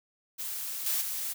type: noise with level steps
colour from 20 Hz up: blue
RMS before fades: -36 / -29 / -34 dBFS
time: 0.38-1.34 s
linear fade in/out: 20 ms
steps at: 0.86 / 1.01 s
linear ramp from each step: 5 ms
effects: none